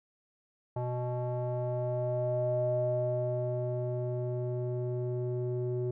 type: tone with low-pass filter sweep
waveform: square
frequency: 123.47 Hz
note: B2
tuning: in tune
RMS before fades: -32 dBFS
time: 0.76-5.91 s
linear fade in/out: 5 ms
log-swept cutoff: 760 to 440 Hz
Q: 8.9
effects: none